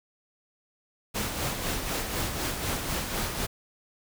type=noise with tremolo; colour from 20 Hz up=pink; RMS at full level=-29 dBFS; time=1.14-3.47 s; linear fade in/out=20 ms; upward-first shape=sine; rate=4 Hz; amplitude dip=45%; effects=none